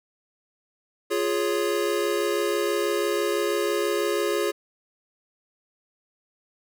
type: chord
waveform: square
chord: Db major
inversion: first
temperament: equal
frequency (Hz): 349.2 / 415.3 / 554.4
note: F4 / Ab4 / Db5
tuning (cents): 0 / 0 / 0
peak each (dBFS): -28 / -26 / -30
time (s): 1.1-4.52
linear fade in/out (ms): 20
effects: none